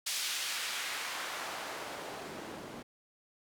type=noise with band-pass filter sweep; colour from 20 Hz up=white; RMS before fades=-39 dBFS; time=0.06-2.83 s; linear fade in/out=10 ms; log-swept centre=4300 to 230 Hz; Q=0.73; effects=none